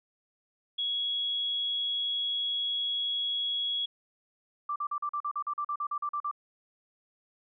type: tone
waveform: sine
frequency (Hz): 3337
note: G#7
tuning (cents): +8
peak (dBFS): -28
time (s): 0.78-3.86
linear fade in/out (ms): 10
type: tone bursts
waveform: sine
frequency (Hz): 1174.7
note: D6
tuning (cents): 0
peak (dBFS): -29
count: 15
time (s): 4.69-6.313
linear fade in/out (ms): 5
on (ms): 69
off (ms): 42
effects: none